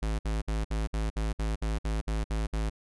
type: tone bursts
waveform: square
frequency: 53.9 Hz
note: A1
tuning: 35 cents flat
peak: -28 dBFS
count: 12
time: 0.02-2.698 s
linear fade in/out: 10 ms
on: 170 ms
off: 58 ms
effects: resampled to 24000 Hz